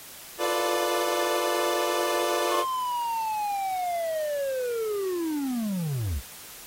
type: chord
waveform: 25% pulse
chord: B half-diminished seventh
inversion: second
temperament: equal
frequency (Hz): 349.2 / 440 / 493.9 / 587.3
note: F4 / A4 / B4 / D5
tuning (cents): 0 / 0 / 0 / 0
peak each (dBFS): -26 / -29 / -27 / -25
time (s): 0.38-2.65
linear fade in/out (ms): 50
type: linear sweep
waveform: triangle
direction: down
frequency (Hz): 1096 to 56.1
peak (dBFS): -24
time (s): 2.49-6.22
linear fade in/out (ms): 50
effects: white hiss -44 dBFS RMS until 6.66 s + AAC 48 kbps